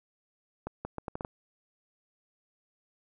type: accelerating click train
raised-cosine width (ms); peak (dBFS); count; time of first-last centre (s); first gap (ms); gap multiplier
1; -21; 7; 0.67-1.249; 180; 0.74
effects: none